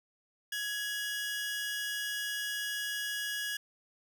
sawtooth tone pair together, 1669.7 / 2891 Hz, G#6 / F#7, +9 / -41 cents, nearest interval minor seventh, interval 950 cents, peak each -31 / -37 dBFS, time 0.52-3.57 s, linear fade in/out 5 ms, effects none

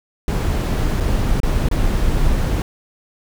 brown noise with dropouts, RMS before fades -17 dBFS, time 0.28-2.62 s, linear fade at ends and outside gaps 1 ms, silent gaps 1.002-1.006 / 1.402-1.432 / 1.687-1.713 s, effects none

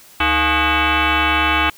sine tone with frequency modulation, 701 Hz, F5, 6 cents sharp, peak -13 dBFS, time 0.2-1.7 s, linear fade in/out 5 ms, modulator 387 Hz, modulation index 6.1, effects white hiss -45 dBFS RMS until 1.77 s

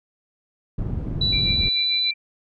white low-pass noise, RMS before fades -26 dBFS, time 0.78-1.69 s, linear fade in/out 5 ms, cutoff 130 Hz, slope 12 dB/octave
sine tone with pitch glide, 3951 to 3988 Hz, B7 to B7, 0 to +16 cents, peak -19 dBFS, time 1.21-2.11 s, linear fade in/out 5 ms, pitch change +16 cents, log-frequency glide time 1.42-2 s
sine tone with tremolo, 2354 Hz, D7, 3 cents sharp, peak -25 dBFS, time 1.32-2.14 s, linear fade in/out 10 ms, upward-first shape sine, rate 6.8 Hz, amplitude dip 85%
effects none

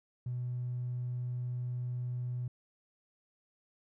triangle tone, 123.47 Hz, B2, in tune, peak -30 dBFS, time 0.26-2.48 s, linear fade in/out 5 ms, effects tanh soft clip ceiling -31 dBFS

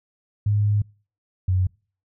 sine tone pair in turn, 103.83 / 92.5 Hz, G#2 / F#2, 0 / 0 cents, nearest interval major second, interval 200 cents, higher first, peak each -17 dBFS, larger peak neither, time 0.46-0.82 / 1.48-1.67 s, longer first, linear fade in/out 5 ms, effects noise-tail reverb RT60 0.4 s tail -26 dB re dry

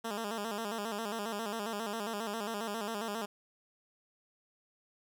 10% pulse tone with vibrato, 215.8 Hz, A3, 33 cents flat, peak -27 dBFS, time 0.04-3.26 s, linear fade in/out 10 ms, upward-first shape square, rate 7.4 Hz, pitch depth 95 cents each way, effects none

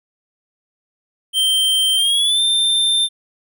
square tone with pitch glide, 3136 to 3582 Hz, G7 to A7, 0 to +30 cents, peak -14 dBFS, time 1.33-3.09 s, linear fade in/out 50 ms, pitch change +230 cents, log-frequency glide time 1.96-2.41 s, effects none

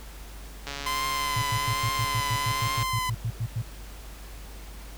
click train, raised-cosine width 0.2 ms, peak -17 dBFS, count 305, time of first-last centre 0.67-2.826 s, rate 141 Hz
sawtooth tone with vibrato, 1028 Hz, C6, 31 cents flat, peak -23 dBFS, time 0.86-3.1 s, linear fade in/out 5 ms, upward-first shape triangle, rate 1.2 Hz, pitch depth 45 cents each way
sine tone bursts, 114.3 Hz, A#2, 34 cents flat, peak -25 dBFS, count 15, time 1.36-3.619 s, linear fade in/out 5 ms, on 61 ms, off 96 ms
effects added 50 Hz sine -40 dBFS peak until 4.97 s + pink hiss -47 dBFS RMS until 4.97 s

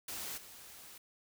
white noise with level steps, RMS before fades -42 / -53 dBFS, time 0.08-0.98 s, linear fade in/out 5 ms, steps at 0.37 s, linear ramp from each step 10 ms, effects none

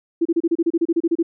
sine tone bursts, 334.1 Hz, E4, 23 cents sharp, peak -14 dBFS, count 14, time 0.21-1.229 s, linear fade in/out 10 ms, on 44 ms, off 31 ms, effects none

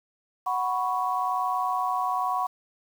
sine chord, F# suspended fourth, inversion none, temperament equal, 740 / 987.8 / 1108.7 Hz, F#5 / B5 / C#6, 0 / 0 / 0 cents, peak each -28 / -29 / -28 dBFS, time 0.46-2.47 s, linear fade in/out 10 ms, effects 8-bit

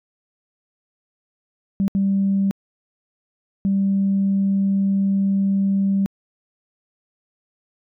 sine tone bursts at uneven times, 196 Hz, G3, in tune, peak -15 dBFS, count 3, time 1.8-1.88 / 1.95-2.51 / 3.65-6.06 s, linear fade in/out 0 ms, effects tanh soft clip ceiling -11 dBFS

